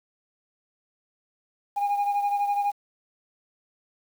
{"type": "beating tone pair", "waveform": "sine", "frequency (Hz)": [812, 824], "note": ["G#5", "G#5"], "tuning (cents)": [-39, -14], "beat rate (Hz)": 12, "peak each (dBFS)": [-21, -28], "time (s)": [1.76, 2.72], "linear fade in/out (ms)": 20, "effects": ["tanh soft clip ceiling -20 dBFS", "8-bit"]}